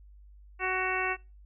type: harmonic tone with a mistuned harmonic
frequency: 372.5 Hz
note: F#4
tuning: 12 cents sharp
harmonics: 1 / 2 / 3 / 4 / 5 / 6 / 7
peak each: -35 / -35 / -35 / -35 / -35 / -35 / -35 dBFS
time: 0.59-1.17 s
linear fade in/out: 50 ms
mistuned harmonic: 7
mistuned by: +49 cents
effects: noise-tail reverb RT60 0.3 s tail -25 dB re dry + added 50 Hz sine -50 dBFS peak until 1.45 s